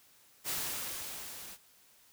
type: noise with level ramp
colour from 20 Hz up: white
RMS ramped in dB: -34 to -48 dBFS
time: 0.44-1.58 s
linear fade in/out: 50 ms
effects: white hiss -63 dBFS RMS until 2.12 s